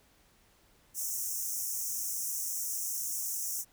pink high-pass noise, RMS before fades -35 dBFS, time 0.94-3.65 s, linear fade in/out 50 ms, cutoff 5600 Hz, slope 96 dB/octave, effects pink hiss -65 dBFS RMS until 3.72 s

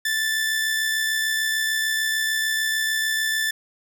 sawtooth tone with amplitude modulation, 1760 Hz, A6, in tune, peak -16 dBFS, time 0.05-3.51 s, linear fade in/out 5 ms, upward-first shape sine, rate 66.7 Hz, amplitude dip 35%, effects none

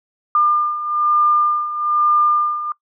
sine beating tone pair, 1201 / 1202.1 Hz, D6 / D6, +38 / +40 cents, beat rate 1.1 Hz, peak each -20 / -15 dBFS, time 0.35-2.72 s, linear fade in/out 2 ms, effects noise-tail reverb RT60 0.1 s tail -21 dB re dry

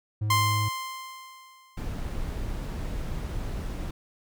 triangle tone, 106.4 Hz, G#2, 42 cents sharp, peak -23 dBFS, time 0.21-0.69 s, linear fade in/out 10 ms
sawtooth tone with exponential decay, 1046.5 Hz, C6, in tune, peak -16 dBFS, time 0.3-1.91 s, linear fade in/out 5 ms, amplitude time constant 350 ms
brown noise, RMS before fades -32 dBFS, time 1.77-3.91 s, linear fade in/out 5 ms
effects none

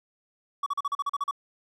triangle tone bursts, 1133 Hz, C#6, 37 cents sharp, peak -23 dBFS, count 10, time 0.63-1.311 s, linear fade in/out 5 ms, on 33 ms, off 39 ms, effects none

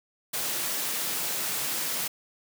white high-pass noise, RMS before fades -30 dBFS, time 0.33-2.08 s, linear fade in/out 10 ms, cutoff 120 Hz, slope 48 dB/octave, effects none

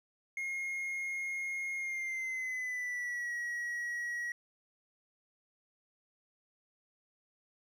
triangle tone with pitch glide, 2146 to 1911.9 Hz, C7 to A#6, +43 to +43 cents, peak -33 dBFS, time 0.37-4.32 s, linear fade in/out 2 ms, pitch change -200 cents, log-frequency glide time 1.76-3.33 s, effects none

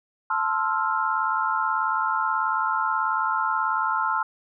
sine chord, F major seventh, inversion first, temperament equal, 880 / 1046.5 / 1318.5 / 1396.9 Hz, A5 / C6 / E6 / F6, 0 / 0 / 0 / 0 cents, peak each -27 dBFS, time 0.3-4.23 s, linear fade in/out 5 ms, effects none

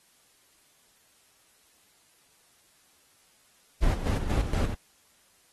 brown noise with tremolo, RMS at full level -24 dBFS, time 3.82-4.75 s, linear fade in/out 10 ms, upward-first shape square, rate 4.2 Hz, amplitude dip 60%, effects white hiss -63 dBFS RMS until 5.52 s + AAC 32 kbps

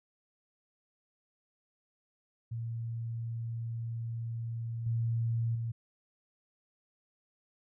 sine tone with level steps, 115.4 Hz, A#2, 17 cents flat, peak -34 / -28 / -32 dBFS, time 2.51-5.72 s, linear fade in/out 10 ms, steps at 4.86 / 5.55 s, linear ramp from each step 5 ms, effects none

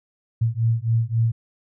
sine beating tone pair, 112.7 / 116.4 Hz, A2 / A#2, +42 / -2 cents, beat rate 3.7 Hz, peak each -21 dBFS, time 0.41-1.32 s, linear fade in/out 10 ms, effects none

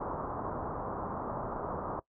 white low-pass noise, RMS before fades -37 dBFS, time 0-2 s, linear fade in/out 10 ms, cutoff 1200 Hz, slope 48 dB/octave, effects noise-tail reverb RT60 0.1 s tail -20 dB re dry

